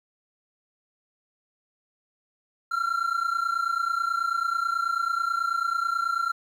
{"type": "tone pair together", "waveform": "triangle", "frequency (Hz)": [1353, 1382.2], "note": ["E6", "F6"], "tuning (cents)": [45, -18], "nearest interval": "unison", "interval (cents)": 37, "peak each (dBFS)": -25, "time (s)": [2.71, 6.32], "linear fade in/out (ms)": 10, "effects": ["10-bit"]}